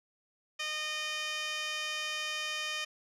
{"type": "tone with band-pass filter", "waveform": "15% pulse", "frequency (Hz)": 613, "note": "D#5", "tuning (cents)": -26, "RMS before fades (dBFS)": -36, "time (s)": [0.59, 2.85], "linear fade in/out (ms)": 10, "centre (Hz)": 3700, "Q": 2.2, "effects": []}